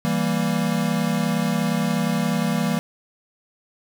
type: chord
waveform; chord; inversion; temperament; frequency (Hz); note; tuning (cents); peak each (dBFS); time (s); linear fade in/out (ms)
square; E diminished; none; equal; 164.81 / 196 / 233.1; E3 / G3 / Bb3; 0 / 0 / 0; -25; 0.05-2.79; 0
effects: none